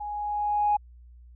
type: tone with level ramp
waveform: sine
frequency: 831 Hz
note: G#5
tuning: 1 cent sharp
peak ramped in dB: -32 to -18 dBFS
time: 0-0.77 s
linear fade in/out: 10 ms
effects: tanh soft clip ceiling -14 dBFS + added 60 Hz sine -47 dBFS peak until 1.35 s